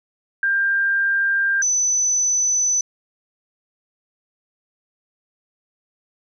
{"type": "tone pair in turn", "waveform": "sine", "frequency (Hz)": [1593, 6014], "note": ["G6", "F#8"], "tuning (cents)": [27, 27], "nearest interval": "octave + major seventh", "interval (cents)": 2300, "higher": "second", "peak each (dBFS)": [-16, -16], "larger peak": "neither", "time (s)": [[0.43, 1.62], [1.62, 2.81]], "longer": "neither", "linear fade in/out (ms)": 2, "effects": []}